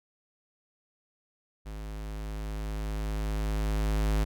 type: tone with level ramp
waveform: square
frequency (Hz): 52.5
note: G#1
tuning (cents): +19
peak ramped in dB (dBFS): -38 to -24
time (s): 1.65-4.25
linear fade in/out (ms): 20
effects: none